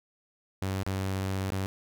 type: tone with dropouts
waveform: sawtooth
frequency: 95.8 Hz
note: G2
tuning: 39 cents flat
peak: -25 dBFS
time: 0.62-1.66 s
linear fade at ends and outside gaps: 0 ms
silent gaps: 0.832-0.865 / 1.503-1.52 s
effects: none